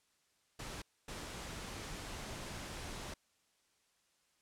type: noise bursts at uneven times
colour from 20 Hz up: pink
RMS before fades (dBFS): -45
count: 2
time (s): 0.59-0.82 / 1.08-3.14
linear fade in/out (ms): 5
effects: white hiss -75 dBFS RMS until 4.41 s + low-pass 9000 Hz 12 dB/octave